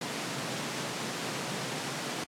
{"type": "high-pass noise", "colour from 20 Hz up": "pink", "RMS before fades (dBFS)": -35, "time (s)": [0.01, 2.24], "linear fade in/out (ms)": 5, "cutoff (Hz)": 120, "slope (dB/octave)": 96, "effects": ["low-pass 8000 Hz 12 dB/octave", "AAC 64 kbps"]}